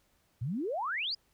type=exponential sweep; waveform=sine; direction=up; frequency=106.4 to 5150 Hz; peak=-31 dBFS; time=0.41-1.15 s; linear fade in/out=10 ms; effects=pink hiss -71 dBFS RMS until 1.33 s